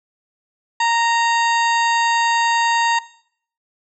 harmonic tone with a mistuned harmonic, 930 Hz, A#5, 4 cents flat, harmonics 1 / 2 / 3 / 4 / 5 / 7 / 8, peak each -16 / -22 / -26 / -28 / -30 / -33 / -34 dBFS, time 0.8-2.99 s, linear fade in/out 5 ms, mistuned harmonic 3, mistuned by -19 cents, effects noise-tail reverb RT60 0.6 s tail -18 dB re dry

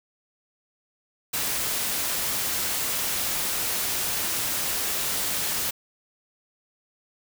white noise, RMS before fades -27 dBFS, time 1.33-5.71 s, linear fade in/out 10 ms, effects none

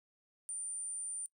sine tone, 9090 Hz, C#9, 42 cents sharp, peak -38 dBFS, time 0.49-1.26 s, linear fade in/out 0 ms, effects noise-tail reverb RT60 0.1 s tail -23 dB re dry

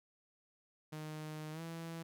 sawtooth tone with pitch glide, 154.3 to 165.37 Hz, D#3 to E3, -14 to +6 cents, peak -39 dBFS, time 0.92-2.03 s, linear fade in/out 10 ms, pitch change +120 cents, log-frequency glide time 1.52-1.61 s, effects none

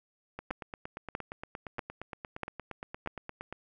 two click trains, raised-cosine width 0.5 ms, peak -24 / -18 dBFS, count 28 / 5, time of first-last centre 0.39-3.526 / 0.51-3.074 s, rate 8.61 / 1.56 Hz, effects none

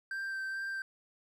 triangle tone with vibrato, 1568 Hz, G6, in tune, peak -33 dBFS, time 0.11-0.82 s, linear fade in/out 2 ms, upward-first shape sine, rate 2.3 Hz, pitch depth 14 cents each way, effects none

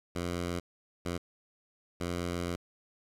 10% pulse tone bursts at uneven times, 87.31 Hz, F2, in tune, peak -24 dBFS, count 3, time 0.15-0.6 / 1.05-1.18 / 2-2.56 s, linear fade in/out 10 ms, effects low-pass 12000 Hz 12 dB/octave + 10-bit

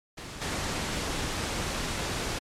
pink noise with level steps, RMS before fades -40 / -31 dBFS, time 0.17-2.39 s, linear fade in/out 10 ms, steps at 0.41 s, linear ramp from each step 10 ms, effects low-pass 8000 Hz 12 dB/octave + MP3 64 kbps

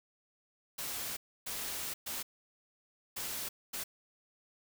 white noise bursts at uneven times, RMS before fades -39 dBFS, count 5, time 0.78-1.17 / 1.46-1.94 / 2.06-2.23 / 3.16-3.49 / 3.73-3.84 s, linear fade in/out 10 ms, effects none

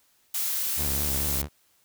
blue noise, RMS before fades -28 dBFS, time 0.34-1.42 s, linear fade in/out 5 ms
sawtooth tone with vibrato, 70.9 Hz, C#2, 40 cents sharp, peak -26 dBFS, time 0.76-1.49 s, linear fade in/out 50 ms, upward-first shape triangle, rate 4.6 Hz, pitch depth 110 cents each way
effects white hiss -65 dBFS RMS until 1.84 s

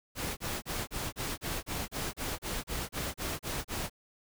pink noise bursts, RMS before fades -35 dBFS, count 15, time 0.15-3.898 s, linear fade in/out 50 ms, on 220 ms, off 32 ms, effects none

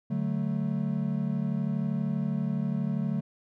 triangle chord, D major, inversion none, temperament equal with one note detuned, 146.83 / 187.58 / 220 Hz, D3 / F#3 / A3, 0 / +24 / 0 cents, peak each -29 dBFS, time 0.1-3.21 s, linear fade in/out 10 ms, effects none

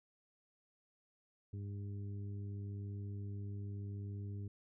harmonic tone, 100.8 Hz, G2, 49 cents sharp, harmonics 1 / 2 / 3 / 4, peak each -41 / -52 / -56 / -58 dBFS, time 1.53-4.48 s, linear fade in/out 5 ms, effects none

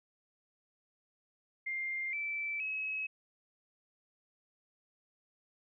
sine tone with pitch steps, 2107 / 2324 / 2564 Hz, C7 / D7 / E7, +12 / -19 / -49 cents, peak -34 dBFS, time 1.66-3.07 s, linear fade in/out 10 ms, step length 470 ms, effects none

